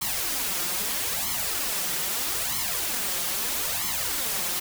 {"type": "noise with flanger", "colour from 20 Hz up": "white", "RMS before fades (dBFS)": -28, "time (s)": [0.01, 4.6], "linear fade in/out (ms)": 10, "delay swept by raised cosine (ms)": [0.94, 5.74], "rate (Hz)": 0.78, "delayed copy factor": 0.75, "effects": []}